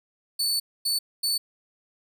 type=tone bursts at uneven times; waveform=sawtooth; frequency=4482 Hz; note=C#8; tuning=18 cents sharp; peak=-20 dBFS; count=3; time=0.39-0.6 / 0.85-0.99 / 1.23-1.38 s; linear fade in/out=10 ms; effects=none